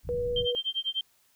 pink low-pass noise, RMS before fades -38 dBFS, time 0.03-0.48 s, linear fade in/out 50 ms, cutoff 170 Hz, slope 24 dB/octave
sine tone, 486 Hz, B4, 28 cents flat, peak -27 dBFS, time 0.09-0.55 s, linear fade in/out 0 ms
sine tone with tremolo, 3152 Hz, G7, 9 cents sharp, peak -25 dBFS, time 0.36-1.01 s, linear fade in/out 2 ms, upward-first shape sine, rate 10 Hz, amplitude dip 100%
effects white hiss -66 dBFS RMS until 1.35 s

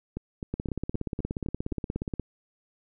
two click trains, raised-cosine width 3 ms, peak -17 / -20 dBFS, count 29 / 7, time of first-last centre 0.54-2.197 / 0.17-1.72 s, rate 16.9 / 3.87 Hz, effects none

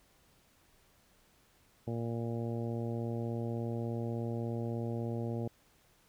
harmonic tone, 116.54 Hz, A#2, in tune, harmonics 1 / 2 / 3 / 4 / 5 / 6 / 7, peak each -36 / -39 / -42 / -43 / -46 / -51 / -52 dBFS, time 1.87-5.48 s, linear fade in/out 5 ms, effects pink hiss -67 dBFS RMS until 6.08 s

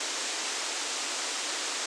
white band-pass noise, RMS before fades -33 dBFS, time 0-1.86 s, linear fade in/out 5 ms, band 270 to 8100 Hz, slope 48 dB/octave, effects none

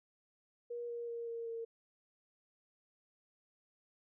sine tone with pitch steps, 476.9 / 472.2 / 467.6 / 463.1 / 458.5 Hz, A#4 / A#4 / A#4 / A#4 / A#4, +39 / +22 / +5 / -11 / -29 cents, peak -39 dBFS, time 0.7-1.65 s, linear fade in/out 10 ms, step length 190 ms, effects none

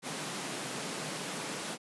pink high-pass noise, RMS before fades -38 dBFS, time 0.02-1.78 s, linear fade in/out 50 ms, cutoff 140 Hz, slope 48 dB/octave, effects resampled to 24000 Hz

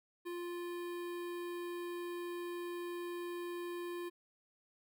square tone with notch filter, 349.2 Hz, F4, in tune, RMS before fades -42 dBFS, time 0.25-4.1 s, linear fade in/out 20 ms, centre 6100 Hz, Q 1, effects none

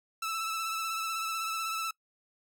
sawtooth tone with vibrato, 1318.5 Hz, E6, in tune, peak -28 dBFS, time 0.22-1.91 s, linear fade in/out 5 ms, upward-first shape sine, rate 16 Hz, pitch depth 28 cents each way, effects noise-tail reverb RT60 0.1 s tail -23 dB re dry

